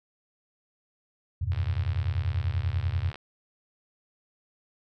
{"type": "chord", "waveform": "sine", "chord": "E suspended second", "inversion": "none", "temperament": "just", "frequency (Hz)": [82.41, 92.71, 123.61], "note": ["E2", "F#2", "B2"], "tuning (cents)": [0, 4, 2], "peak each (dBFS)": [-29, -28, -33], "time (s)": [1.41, 3.12], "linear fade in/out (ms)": 10}
{"type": "click train", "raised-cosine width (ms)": 0.3, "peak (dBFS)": -26, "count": 120, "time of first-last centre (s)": [1.52, 3.157], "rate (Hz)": 72.7}
{"effects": []}